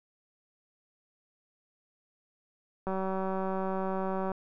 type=click train; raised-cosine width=1 ms; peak=-20 dBFS; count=276; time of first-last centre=2.87-4.317 s; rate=190 Hz; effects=none